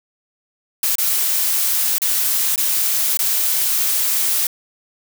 blue noise with dropouts, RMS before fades -18 dBFS, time 0.83-4.47 s, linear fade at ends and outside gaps 2 ms, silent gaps 0.955-0.983 / 1.983-2.018 / 2.559-2.578 / 3.172-3.19 s, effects none

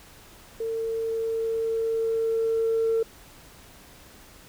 sine tone with level ramp, 451.7 Hz, A4, 45 cents sharp, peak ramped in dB -26 to -19 dBFS, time 0.6-3.03 s, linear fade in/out 5 ms, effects tanh soft clip ceiling -17 dBFS + pink hiss -50 dBFS RMS until 4.48 s

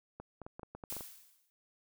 clicks, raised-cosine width 1 ms, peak -31 dBFS, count 10, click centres 0.2 / 0.417 / 0.465 / 0.595 / 0.632 / 0.75 / 0.838 / 0.925 / 0.967 / 1.008 s
blue noise with exponential decay, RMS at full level -39 dBFS, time 0.9-1.5 s, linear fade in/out 0 ms, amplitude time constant 130 ms
effects none

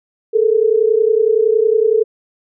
sine tone pair together, 426.9 / 457.7 Hz, G#4 / A#4, +48 / -32 cents, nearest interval minor second, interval 120 cents, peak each -13 dBFS, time 0.33-2.04 s, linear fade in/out 20 ms, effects none

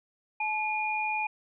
sine tone pair together, 860 / 2432 Hz, A5 / D#7, -40 / -40 cents, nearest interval octave + tritone, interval 1800 cents, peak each -30 / -30 dBFS, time 0.4-1.27 s, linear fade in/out 5 ms, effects none

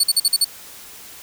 25% pulse tone bursts, 4454 Hz, C#8, 7 cents sharp, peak -8 dBFS, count 6, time 0-0.446 s, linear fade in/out 5 ms, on 36 ms, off 46 ms, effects white hiss -40 dBFS RMS until 1.22 s

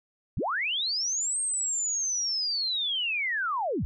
sine linear two-way sweep, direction up then down, 41.85 to 8540 to 41.85 Hz, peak -26 dBFS, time 0.37-3.85 s, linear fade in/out 0 ms, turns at 1.4 s, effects none

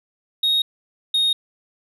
sine tone pair in turn, 3750 / 3720 Hz, A#7 / A#7, +10 / -4 cents, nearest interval unison, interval 14 cents, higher first, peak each -13 dBFS, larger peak neither, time 0.43-0.62 / 1.14-1.33 s, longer neither, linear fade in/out 5 ms, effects tanh soft clip ceiling -15 dBFS

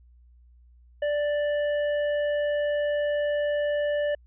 triangle tone with tanh clipping, 587.3 Hz, D5, in tune, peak -25 dBFS, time 1.02-4.15 s, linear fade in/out 5 ms, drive 15 dB, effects added 60 Hz sine -52 dBFS peak until 4.26 s + resampled to 8000 Hz

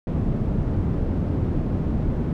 white low-pass noise, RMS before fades -23 dBFS, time 0.07-2.33 s, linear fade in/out 2 ms, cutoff 190 Hz, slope 12 dB/octave, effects none

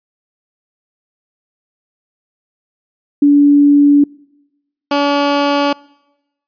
sine / 15% pulse tone pair in turn, 287.6 / 285.6 Hz, D4 / D4, -36 / -48 cents, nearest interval unison, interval 12 cents, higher first, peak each -5 dBFS, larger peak neither, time 3.22-4.04 / 4.91-5.73 s, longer neither, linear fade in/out 5 ms, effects noise-tail reverb RT60 1.0 s tail -26 dB re dry + resampled to 11025 Hz

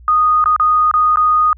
sine tone with dropouts, 1238 Hz, D#6, 9 cents flat, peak -9 dBFS, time 0.08-1.53 s, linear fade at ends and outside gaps 1 ms, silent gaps 0.441-0.458 / 0.563-0.598 / 0.913-0.939 / 1.159-1.171 s, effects added 60 Hz sine -37 dBFS peak until 1.57 s

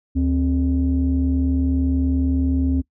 sine tone pair together, 75 / 263.7 Hz, D2 / C4, +37 / +14 cents, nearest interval octave + minor seventh, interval 2177 cents, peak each -18 dBFS, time 0.15-2.82 s, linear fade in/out 20 ms, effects noise-tail reverb RT60 0.1 s tail -21 dB re dry + tanh soft clip ceiling -11 dBFS

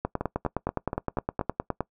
two click trains, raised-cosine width 1 ms, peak -14 / -12 dBFS, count 6 / 18, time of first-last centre 0.21-1.412 / 0.05-1.806 s, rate 4.16 / 9.68 Hz, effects noise-tail reverb RT60 0.1 s tail -22 dB re dry

